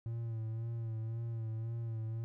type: tone with vibrato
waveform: triangle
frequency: 113.6 Hz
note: A#2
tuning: 44 cents flat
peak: -34 dBFS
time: 0.06-2.24 s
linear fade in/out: 0 ms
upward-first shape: sine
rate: 1.9 Hz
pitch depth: 42 cents each way
effects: none